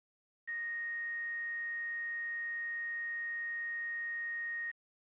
sine tone with quantisation, 1864.7 Hz, A#6, in tune, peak -36 dBFS, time 0.47-4.72 s, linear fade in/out 20 ms, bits 8, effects resampled to 8000 Hz

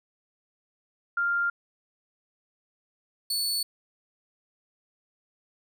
sine / sawtooth tone pair in turn, 1396.9 / 4443 Hz, F6 / C#8, 0 / +3 cents, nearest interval octave + minor sixth, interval 2003 cents, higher second, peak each -23 dBFS, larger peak neither, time 1.17-1.5 / 3.3-3.63 s, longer neither, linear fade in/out 5 ms, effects none

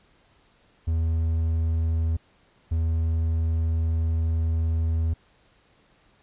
triangle tone pair in turn, 81.3 / 81.3 Hz, E2 / E2, -23 / -23 cents, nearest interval unison, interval 0 cents, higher neither, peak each -19 dBFS, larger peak neither, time 0.87-2.17 / 2.71-5.14 s, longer second, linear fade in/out 10 ms, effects pink hiss -61 dBFS RMS until 6.22 s + resampled to 8000 Hz

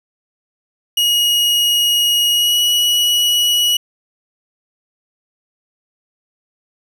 40% pulse tone with pitch glide, 2888 to 2923 Hz, F#7 to F#7, -43 to -22 cents, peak -11 dBFS, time 0.97-3.77 s, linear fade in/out 5 ms, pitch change +21 cents, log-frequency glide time 2.32-2.6 s, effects none

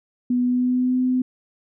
sine tone with pitch glide, 246.9 to 254.1 Hz, B3 to B3, 0 to +49 cents, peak -17 dBFS, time 0.3-1.22 s, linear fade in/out 5 ms, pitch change +49 cents, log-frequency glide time 0.41-0.99 s, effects none

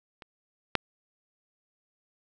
clicks, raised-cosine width 0.3 ms, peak -28 / -6 dBFS, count 2, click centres 0.222 / 0.753 s, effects none

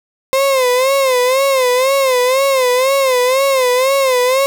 35% pulse tone with vibrato, 522 Hz, C5, 4 cents flat, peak -9 dBFS, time 0.33-4.46 s, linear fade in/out 0 ms, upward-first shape sine, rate 2 Hz, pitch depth 97 cents each way, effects none

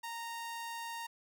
sawtooth tone, 927 Hz, A#5, 10 cents flat, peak -36 dBFS, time 0.03-1.07 s, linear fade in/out 10 ms, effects none

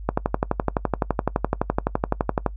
click train, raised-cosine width 1 ms, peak -5 dBFS, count 29, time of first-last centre 0.09-2.463 s, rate 11.8 Hz, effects noise-tail reverb RT60 0.1 s tail -21 dB re dry + added 50 Hz sine -32 dBFS peak until 2.56 s

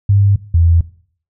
sine tone pair in turn, 100 / 84.09 Hz, G2 / E2, +35 / +35 cents, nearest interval minor third, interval 300 cents, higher first, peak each -7 dBFS, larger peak neither, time 0.09-0.36 / 0.54-0.81 s, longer neither, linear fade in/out 5 ms, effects noise-tail reverb RT60 0.5 s tail -18 dB re dry

